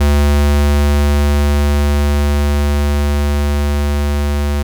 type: tone with level ramp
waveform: square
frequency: 72.5 Hz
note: D2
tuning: 22 cents flat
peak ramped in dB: -9 to -14 dBFS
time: 0-4.63 s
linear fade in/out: 10 ms
effects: none